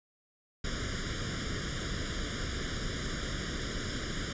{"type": "noise with comb filter", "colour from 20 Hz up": "pink", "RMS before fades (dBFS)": -35, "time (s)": [0.64, 4.33], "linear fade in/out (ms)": 5, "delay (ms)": 0.58, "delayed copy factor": 1, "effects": ["resampled to 16000 Hz"]}